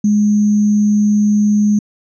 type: tone with sample-and-hold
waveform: sine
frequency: 208.6 Hz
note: G#3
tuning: 8 cents sharp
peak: -9 dBFS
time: 0.04-1.79 s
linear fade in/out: 5 ms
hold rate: 6300 Hz
effects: resampled to 22050 Hz